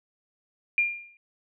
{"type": "tone with exponential decay", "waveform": "sine", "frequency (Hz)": 2400, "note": "D7", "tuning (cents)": 37, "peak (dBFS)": -17, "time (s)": [0.78, 1.17], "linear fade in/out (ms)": 1, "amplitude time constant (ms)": 83, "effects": []}